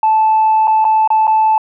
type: tone with dropouts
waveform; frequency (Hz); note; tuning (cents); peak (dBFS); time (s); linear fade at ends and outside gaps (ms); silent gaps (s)
sine; 874; A5; -12; -7; 0.03-1.58; 2; 0.673-0.678 / 0.844-0.85 / 1.076-1.103 / 1.27-1.277
effects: tanh soft clip ceiling -5 dBFS